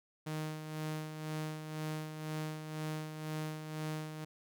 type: tone with tremolo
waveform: sawtooth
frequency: 155.2 Hz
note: D#3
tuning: 4 cents flat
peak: -32 dBFS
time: 0.26-4.25 s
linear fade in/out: 10 ms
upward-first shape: sine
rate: 2 Hz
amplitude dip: 55%
effects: none